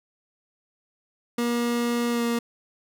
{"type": "tone with pitch glide", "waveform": "30% pulse", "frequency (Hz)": [238.1, 235], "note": ["A#3", "A#3"], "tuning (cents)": [37, 14], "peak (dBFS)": -20, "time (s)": [1.38, 2.39], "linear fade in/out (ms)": 5, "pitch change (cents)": -23, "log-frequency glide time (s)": [2.1, 2.23], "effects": []}